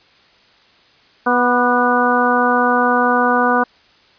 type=harmonic tone with a mistuned harmonic; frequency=246 Hz; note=B3; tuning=7 cents flat; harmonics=1 / 2 / 3 / 4 / 5 / 6; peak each=-19 / -19 / -19 / -19 / -19 / -19 dBFS; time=1.26-3.64 s; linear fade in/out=10 ms; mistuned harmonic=5; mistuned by=-30 cents; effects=white hiss -51 dBFS RMS until 4.18 s + resampled to 11025 Hz